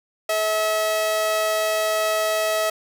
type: tone pair together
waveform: sawtooth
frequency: 430.8 / 645.5 Hz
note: A4 / E5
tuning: -37 / -37 cents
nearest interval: perfect fifth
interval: 700 cents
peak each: -28 / -16 dBFS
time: 0.29-2.7 s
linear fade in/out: 5 ms
effects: none